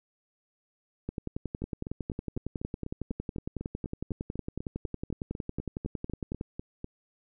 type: two click trains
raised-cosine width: 3 ms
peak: -23 / -20 dBFS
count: 22 / 59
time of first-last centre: 1.62-6.844 / 1.09-6.411 s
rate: 4.02 / 10.9 Hz
effects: none